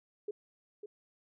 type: tone with echo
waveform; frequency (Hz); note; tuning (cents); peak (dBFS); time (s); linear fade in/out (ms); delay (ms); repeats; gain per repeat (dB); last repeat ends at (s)
sine; 415.3; G#4; 0; -34; 0.28-0.31; 5; 550; 1; -8; 0.86
effects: none